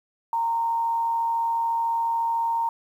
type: tone with amplitude modulation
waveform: sine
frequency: 922 Hz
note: A#5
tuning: 19 cents flat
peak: -20 dBFS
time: 0.33-2.69 s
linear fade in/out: 2 ms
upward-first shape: sine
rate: 134 Hz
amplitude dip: 30%
effects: 9-bit